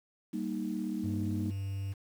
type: chord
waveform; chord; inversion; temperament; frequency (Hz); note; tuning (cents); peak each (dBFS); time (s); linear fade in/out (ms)
sine; Eb major; first; equal; 196 / 233.1 / 311.1; G3 / Bb3 / Eb4; 0 / 0 / 0; -36; 0.33-1.51; 10
type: tone with pitch glide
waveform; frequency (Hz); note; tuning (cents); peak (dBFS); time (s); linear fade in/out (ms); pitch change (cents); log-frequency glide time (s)
triangle; 98.9 to 97.93; G2 to G2; +16 to -1; -31; 1.03-1.94; 20; -17; 1.19-1.49
effects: tanh soft clip ceiling -22 dBFS + 9-bit

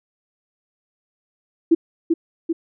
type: tone with echo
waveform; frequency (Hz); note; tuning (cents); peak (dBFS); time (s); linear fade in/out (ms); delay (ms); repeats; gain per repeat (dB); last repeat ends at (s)
sine; 330.4; E4; +4; -9; 1.71-1.75; 10; 390; 2; -4; 2.53
effects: none

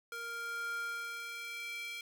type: tone with high-pass filter sweep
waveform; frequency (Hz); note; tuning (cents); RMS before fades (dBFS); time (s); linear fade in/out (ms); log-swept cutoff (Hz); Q
square; 466.2; A#4; 0; -41; 0.12-2.01; 2; 1000 to 2600; 3.7
effects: none

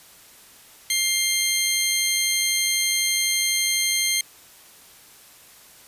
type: tone pair together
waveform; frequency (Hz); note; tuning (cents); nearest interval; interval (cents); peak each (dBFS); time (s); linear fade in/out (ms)
15% pulse; 2100 / 3196; C7 / G7; +6 / +33; perfect fifth; 727; -16; 0.9-4.21; 2
effects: white hiss -49 dBFS RMS until 5.87 s + resampled to 32000 Hz

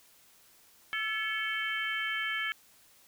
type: harmonic tone with a mistuned harmonic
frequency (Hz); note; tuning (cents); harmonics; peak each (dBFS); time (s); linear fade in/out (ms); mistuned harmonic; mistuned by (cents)
443.5; A4; +14; 3 / 4 / 5 / 6 / 7; -39 / -34 / -35 / -46 / -38; 0.93-2.52; 0; 4; -56
effects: white hiss -61 dBFS RMS until 3.07 s

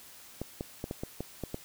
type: clicks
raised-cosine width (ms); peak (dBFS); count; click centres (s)
2; -21; 8; 0.416 / 0.609 / 0.841 / 0.911 / 1.035 / 1.206 / 1.437 / 1.544
effects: white hiss -52 dBFS RMS until 1.64 s

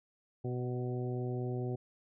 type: harmonic tone with a mistuned harmonic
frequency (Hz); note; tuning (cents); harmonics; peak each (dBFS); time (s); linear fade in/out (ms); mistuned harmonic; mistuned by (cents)
124.4; B2; +13; 1 / 2 / 3 / 4 / 5 / 6; -35 / -42 / -39 / -47 / -50 / -49; 0.44-1.76; 10; 5; -20
effects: none

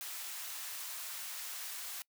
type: high-pass noise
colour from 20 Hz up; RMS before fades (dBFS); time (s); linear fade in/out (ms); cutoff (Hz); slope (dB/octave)
white; -43; 0.01-2.02; 0; 900; 12
effects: noise-tail reverb RT60 0.1 s tail -24 dB re dry

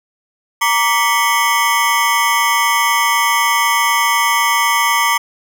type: ring-modulated tone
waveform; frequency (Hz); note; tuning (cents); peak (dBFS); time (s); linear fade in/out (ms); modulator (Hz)
25% pulse; 1046.5; C6; 0; -5; 0.61-5.18; 10; 114
effects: none

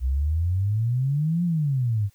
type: exponential two-way sweep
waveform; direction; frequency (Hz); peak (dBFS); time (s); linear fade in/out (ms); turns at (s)
sine; up then down; 61.74 to 177.9 to 97.3; -20; 0-2.1; 50; 1.44
effects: white hiss -63 dBFS RMS until 2.14 s

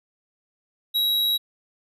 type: tone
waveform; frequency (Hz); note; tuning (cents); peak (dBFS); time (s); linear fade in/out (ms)
square; 3861; B7; -40; -20; 0.94-1.38; 20
effects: resampled to 32000 Hz

